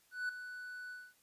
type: tone with ADSR envelope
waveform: triangle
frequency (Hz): 1487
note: F#6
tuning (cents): +8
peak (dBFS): -31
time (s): 0.11-1.14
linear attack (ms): 180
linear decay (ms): 4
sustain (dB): -11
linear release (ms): 230
effects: white hiss -70 dBFS RMS until 1.22 s + resampled to 32000 Hz